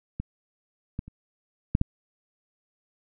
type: clicks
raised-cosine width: 5 ms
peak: -18 / -18 / -30 / -8 / -9 dBFS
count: 5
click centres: 0.2 / 0.991 / 1.08 / 1.751 / 1.814 s
effects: none